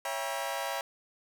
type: chord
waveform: sawtooth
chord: C# diminished seventh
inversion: none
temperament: just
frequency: 554.4 / 665.2 / 798.3 / 957.9 Hz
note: C#5 / E5 / G5 / Bb5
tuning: 0 / +16 / +31 / +47 cents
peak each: -34 dBFS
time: 0.05-0.81 s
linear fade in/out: 2 ms
effects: none